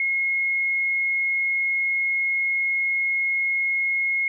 sine tone, 2161 Hz, C#7, 45 cents flat, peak -20 dBFS, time 0-4.28 s, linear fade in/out 2 ms, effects none

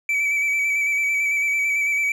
triangle tone with vibrato, 2299 Hz, D7, 37 cents flat, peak -17 dBFS, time 0.09-2.12 s, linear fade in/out 2 ms, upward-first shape square, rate 9 Hz, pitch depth 23 cents each way, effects none

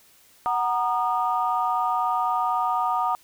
sine tone cluster, 742 / 938 / 1224 Hz, F#5 / A#5 / D#6, +5 / +11 / -29 cents, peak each -25 dBFS, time 0.46-3.15 s, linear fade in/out 0 ms, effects tanh soft clip ceiling -11 dBFS + white hiss -56 dBFS RMS until 3.23 s

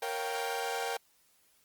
sawtooth chord, G half-diminished seventh, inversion first, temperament equal with one note detuned, 466.2 / 554.4 / 705.8 / 784 Hz, Bb4 / Db5 / F5 / G5, 0 / 0 / +18 / 0 cents, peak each -33 / -38 / -38 / -32 dBFS, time 0.02-0.97 s, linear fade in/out 5 ms, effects white hiss -68 dBFS RMS until 1.64 s + Opus 24 kbps

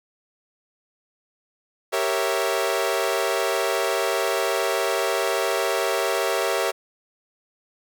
sawtooth chord, G diminished seventh, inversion none, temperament equal, 392 / 466.2 / 554.4 / 659.3 Hz, G4 / Bb4 / Db5 / Fb5, 0 / 0 / 0 / 0 cents, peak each -23 dBFS, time 1.92-6.72 s, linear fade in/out 20 ms, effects none

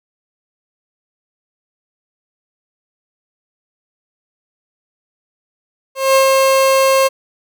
30% pulse tone with ADSR envelope, 535 Hz, C5, 38 cents sharp, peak -5 dBFS, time 5.95-7.09 s, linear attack 200 ms, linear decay 98 ms, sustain -2 dB, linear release 24 ms, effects none

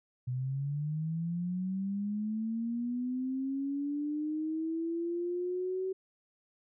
sine linear sweep, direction up, 123.47 to 380.1 Hz, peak -31 dBFS, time 0.27-5.93 s, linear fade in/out 10 ms, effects none

